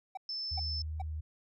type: tone bursts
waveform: triangle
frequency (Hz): 766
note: G5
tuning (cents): -40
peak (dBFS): -35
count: 3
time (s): 0.15-1.019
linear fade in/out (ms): 5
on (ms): 23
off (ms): 400
type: tone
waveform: sine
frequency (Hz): 5274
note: E8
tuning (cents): 0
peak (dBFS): -35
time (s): 0.29-0.82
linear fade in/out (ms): 2
type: tone with vibrato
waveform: sine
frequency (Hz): 77.78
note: D#2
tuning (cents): 0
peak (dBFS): -35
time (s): 0.51-1.21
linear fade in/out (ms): 10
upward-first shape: sine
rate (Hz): 2.7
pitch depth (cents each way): 8
effects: none